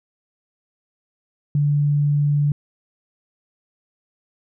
sine tone, 145.6 Hz, D3, 15 cents flat, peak -15 dBFS, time 1.55-2.52 s, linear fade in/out 2 ms, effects none

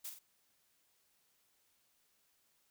blue noise with echo, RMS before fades -44 dBFS, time 0.04-0.1 s, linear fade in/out 10 ms, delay 46 ms, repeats 2, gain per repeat -6 dB, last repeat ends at 0.192 s, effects white hiss -75 dBFS RMS until 2.7 s

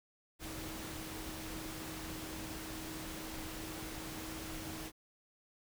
sine tone in noise, 317.8 Hz, D#4, 37 cents sharp, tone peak -47 dBFS, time 0.39-4.92 s, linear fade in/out 50 ms, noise pink, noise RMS -45 dBFS, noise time 0.39-4.92 s, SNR -5 dB, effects none

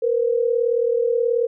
sine tone pair together, 465.4 / 504 Hz, A#4 / B4, -3 / +35 cents, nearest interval minor second, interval 138 cents, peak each -18 / -22 dBFS, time 0.02-1.47 s, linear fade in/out 10 ms, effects none

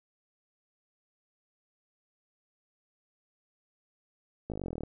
slowing click train, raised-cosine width 2 ms, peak -23 dBFS, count 16, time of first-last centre 4.5-4.835 s, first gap 18 ms, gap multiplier 1.03, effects none

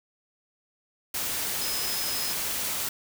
sine tone in noise, 5100 Hz, D#8, 42 cents sharp, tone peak -33 dBFS, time 1.61-2.33 s, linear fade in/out 5 ms, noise white, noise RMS -30 dBFS, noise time 1.14-2.89 s, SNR -6 dB, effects none

